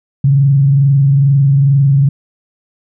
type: tone with frequency modulation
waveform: sine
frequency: 138.59 Hz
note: C#3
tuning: in tune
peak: -6 dBFS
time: 0.24-2.09 s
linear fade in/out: 5 ms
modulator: 22.3 Hz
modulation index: 0.31
effects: none